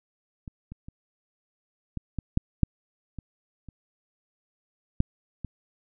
clicks, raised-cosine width 5 ms, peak -26 / -27 / -29 / -19 / -17 / -9 / -6 / -24 / -30 / -8 / -21 dBFS, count 11, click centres 0.478 / 0.72 / 0.885 / 1.973 / 2.187 / 2.374 / 2.633 / 3.187 / 3.687 / 5.004 / 5.447 s, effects none

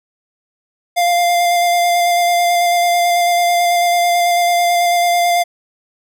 square tone with vibrato, 698 Hz, F5, 1 cent flat, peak -12 dBFS, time 0.96-5.44 s, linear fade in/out 20 ms, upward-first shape square, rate 9.1 Hz, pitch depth 11 cents each way, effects none

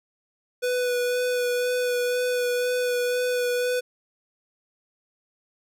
square tone with vibrato, 493.9 Hz, B4, in tune, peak -23 dBFS, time 0.62-3.81 s, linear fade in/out 20 ms, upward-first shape sine, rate 2 Hz, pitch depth 14 cents each way, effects none

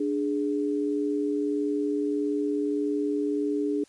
sine tone pair together, 293.7 / 415.3 Hz, D4 / G#4, 0 / 0 cents, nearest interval tritone, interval 600 cents, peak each -26 / -28 dBFS, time 0-3.84 s, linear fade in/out 5 ms, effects white hiss -59 dBFS RMS until 3.88 s + resampled to 22050 Hz

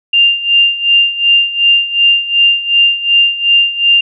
sine tone with tremolo, 2794 Hz, F7, in tune, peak -4 dBFS, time 0.13-4.01 s, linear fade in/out 5 ms, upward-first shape sine, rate 2.7 Hz, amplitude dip 80%, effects none

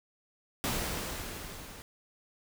pink noise with level ramp, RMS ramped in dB -31 to -48 dBFS, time 0.64-1.82 s, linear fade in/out 0 ms, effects none

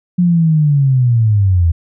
sine linear sweep, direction down, 180 to 80.4 Hz, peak -8 dBFS, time 0.18-1.72 s, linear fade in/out 10 ms, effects none

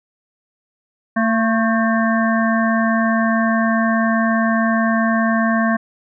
harmonic tone with a mistuned harmonic, 225.6 Hz, A3, 44 cents sharp, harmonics 1 / 3 / 5 / 7 / 8, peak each -16 / -21 / -23 / -24 / -25 dBFS, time 1.16-5.77 s, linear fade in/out 10 ms, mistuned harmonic 5, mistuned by -52 cents, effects none

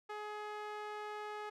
sawtooth tone with band-pass filter, 421 Hz, G#4, 24 cents sharp, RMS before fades -44 dBFS, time 0.09-1.5 s, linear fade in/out 10 ms, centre 1100 Hz, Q 0.89, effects none

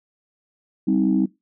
sine chord, C minor, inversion second, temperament equal with one note detuned, 196 / 261.6 / 315.8 Hz, G3 / C4 / Eb4, 0 / 0 / +26 cents, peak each -20 dBFS, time 0.87-1.26 s, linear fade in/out 10 ms, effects noise-tail reverb RT60 0.2 s tail -20 dB re dry + tanh soft clip ceiling -8 dBFS

